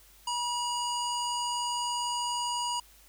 harmonic tone with a mistuned harmonic, 964 Hz, B5, 42 cents flat, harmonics 1 / 3 / 5 / 7 / 9, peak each -31 / -36 / -38 / -39 / -41 dBFS, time 0.27-2.8 s, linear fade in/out 5 ms, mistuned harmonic 7, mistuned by +19 cents, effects added 50 Hz sine -60 dBFS peak until 3.08 s + white hiss -58 dBFS RMS until 3.08 s

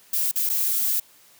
violet noise with dropouts, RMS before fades -23 dBFS, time 0.13-1 s, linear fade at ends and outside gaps 5 ms, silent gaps 0.314-0.357 / 0.492-0.497 s, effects white hiss -54 dBFS RMS until 1.39 s + high-pass 80 Hz 12 dB/octave

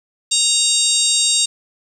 harmonic tone, 932.3 Hz, A#5, in tune, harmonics 3 / 4 / 5 / 6 / 7 / 8 / 9 / 10, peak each -27 / -18 / -22 / -25 / -26 / -19 / -21 / -28 dBFS, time 0.31-1.46 s, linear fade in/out 10 ms, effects 8-bit

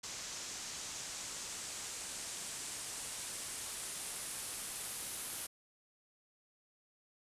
white noise with low-pass filter sweep, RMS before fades -44 dBFS, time 0.03-5.47 s, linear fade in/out 10 ms, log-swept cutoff 6600 to 11000 Hz, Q 1.9, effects resampled to 32000 Hz

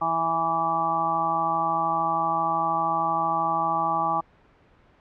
harmonic tone, 164.81 Hz, E3, in tune, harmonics 1 / 2 / 4 / 5 / 6 / 7, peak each -37 / -36 / -32 / -25 / -31 / -25 dBFS, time 0.01-4.21 s, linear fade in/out 10 ms, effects pink hiss -57 dBFS RMS until 5 s + low-pass 2000 Hz 12 dB/octave

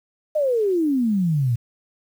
sine exponential sweep, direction down, 628 to 112.8 Hz, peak -17 dBFS, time 0.35-1.56 s, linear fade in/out 10 ms, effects 8-bit

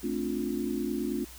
sine chord, D minor seventh, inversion second, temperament just, 220.2 / 264.3 / 293.7 / 352.4 Hz, A3 / C4 / D4 / F4, +2 / +18 / 0 / +16 cents, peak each -34 dBFS, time 0.03-1.25 s, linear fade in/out 10 ms, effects added 60 Hz sine -49 dBFS peak until 1.38 s + white hiss -49 dBFS RMS until 1.38 s

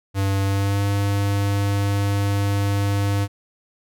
square tone with pitch glide, 98 to 100.41 Hz, G2 to G2, 0 to +42 cents, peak -19 dBFS, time 0.14-3.28 s, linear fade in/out 50 ms, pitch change +42 cents, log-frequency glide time 0.43-0.84 s, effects none

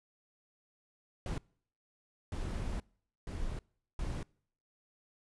brown noise bursts at uneven times, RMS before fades -37 dBFS, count 4, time 1.26-1.38 / 2.32-2.8 / 3.27-3.59 / 3.99-4.23 s, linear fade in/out 2 ms, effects noise-tail reverb RT60 0.6 s tail -26 dB re dry + resampled to 24000 Hz

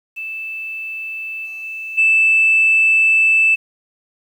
sine tone with level steps, 2637 Hz, E7, in tune, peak -24 / -27 / -25 / -9 dBFS, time 0.16-3.56 s, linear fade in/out 20 ms, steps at 1.45 / 1.62 / 1.97 s, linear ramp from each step 20 ms, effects tanh soft clip ceiling -5 dBFS + 8-bit

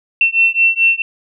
sine beating tone pair, 2697 / 2701.6 Hz, E7 / E7, +39 / +42 cents, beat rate 4.6 Hz, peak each -13 dBFS, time 0.21-1.02 s, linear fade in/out 2 ms, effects none

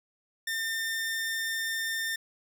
sawtooth tone, 1805 Hz, A6, 44 cents sharp, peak -26 dBFS, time 0.47-2.16 s, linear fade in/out 5 ms, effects none

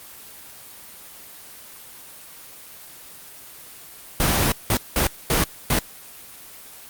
pink noise bursts at uneven times, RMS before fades -19 dBFS, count 5, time 4.2-4.52 / 4.7-4.77 / 4.96-5.07 / 5.3-5.44 / 5.7-5.79 s, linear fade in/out 2 ms, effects white hiss -42 dBFS RMS until 6.89 s + Opus 24 kbps

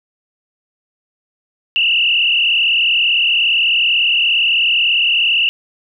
sine tone with frequency modulation, 2793 Hz, F7, 1 cent flat, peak -11 dBFS, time 1.76-5.49 s, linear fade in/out 0 ms, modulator 38.9 Hz, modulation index 3.3, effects none

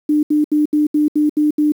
sine tone bursts, 299.9 Hz, D4, 36 cents sharp, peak -11 dBFS, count 8, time 0.09-1.721 s, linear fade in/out 5 ms, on 140 ms, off 73 ms, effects 7-bit

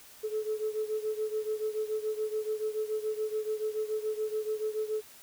sine beating tone pair, 429.4 / 436.4 Hz, A4 / A4, -42 / -14 cents, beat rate 7 Hz, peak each -31 / -34 dBFS, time 0.23-5.02 s, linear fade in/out 20 ms, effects tanh soft clip ceiling -23 dBFS + white hiss -53 dBFS RMS until 5.22 s

